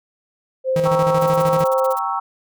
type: tone with pitch glide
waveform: sine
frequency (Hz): 522 to 525.9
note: C5 to C5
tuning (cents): -4 to +9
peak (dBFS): -16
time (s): 0.64-1.96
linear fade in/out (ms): 50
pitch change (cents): +13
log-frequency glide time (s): 0.83-1.59
type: tone with tremolo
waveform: 45% pulse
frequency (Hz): 159.5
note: D#3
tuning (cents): +43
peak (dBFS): -19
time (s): 0.76-1.64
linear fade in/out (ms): 2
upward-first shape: square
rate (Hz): 13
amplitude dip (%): 60
type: chord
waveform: sine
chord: G diminished seventh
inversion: none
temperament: equal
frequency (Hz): 784 / 932.3 / 1108.7 / 1318.5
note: G5 / Bb5 / Db6 / Fb6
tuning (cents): 0 / 0 / 0 / 0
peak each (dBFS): -25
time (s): 0.85-2.2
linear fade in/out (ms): 10
type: noise bursts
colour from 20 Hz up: blue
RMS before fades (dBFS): -34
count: 13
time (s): 1.21-1.992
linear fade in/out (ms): 5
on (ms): 26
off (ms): 37
effects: none